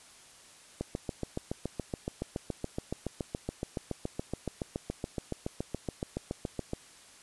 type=click train; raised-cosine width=2 ms; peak=-19 dBFS; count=43; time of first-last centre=0.81-6.734 s; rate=7.09 Hz; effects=white hiss -55 dBFS RMS until 7.22 s + resampled to 24000 Hz